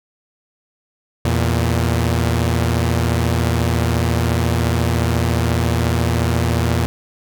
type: tone pair together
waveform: sawtooth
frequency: 82.6 / 116.81 Hz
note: E2 / A#2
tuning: +4 / +4 cents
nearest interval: tritone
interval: 600 cents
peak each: -14 dBFS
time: 1.25-6.86 s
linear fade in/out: 0 ms
effects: none